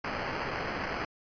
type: noise with sample-and-hold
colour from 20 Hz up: white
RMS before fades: -34 dBFS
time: 0.04-1.05 s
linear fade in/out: 5 ms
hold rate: 3675 Hz
effects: resampled to 11025 Hz